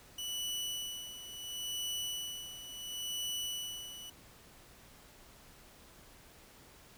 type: tone with tremolo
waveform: sawtooth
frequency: 2960 Hz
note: F#7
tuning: in tune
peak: -32 dBFS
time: 0.18-4.1 s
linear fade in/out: 5 ms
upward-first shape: sine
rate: 0.72 Hz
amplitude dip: 70%
effects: pink hiss -58 dBFS RMS until 6.97 s